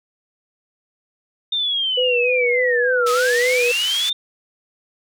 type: linear two-way sweep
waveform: sine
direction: down then up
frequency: 3645 to 1244.5 to 3645 Hz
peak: -18 dBFS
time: 1.52-4.13 s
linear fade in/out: 5 ms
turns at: 3.12 s
type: tone with vibrato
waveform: sine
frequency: 493.9 Hz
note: B4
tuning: in tune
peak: -17 dBFS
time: 1.97-3.72 s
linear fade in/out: 10 ms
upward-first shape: sine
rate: 3.4 Hz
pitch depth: 41 cents each way
type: band-pass noise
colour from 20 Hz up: pink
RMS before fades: -28 dBFS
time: 3.06-4.1 s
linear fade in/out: 10 ms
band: 2700 to 8200 Hz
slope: 12 dB/octave
effects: none

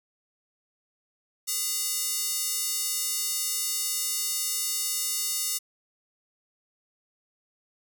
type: tone with high-pass filter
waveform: square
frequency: 409 Hz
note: G#4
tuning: 26 cents flat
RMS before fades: -29 dBFS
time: 1.47-5.59 s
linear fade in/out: 20 ms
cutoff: 6600 Hz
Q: 1.1
effects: none

